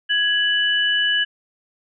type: tone pair together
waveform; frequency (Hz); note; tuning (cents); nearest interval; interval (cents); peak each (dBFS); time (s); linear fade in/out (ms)
sine; 1666.3 / 2969; G#6 / F#7; +5 / +5; minor seventh; 1000; -19; 0.09-1.25; 20
effects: none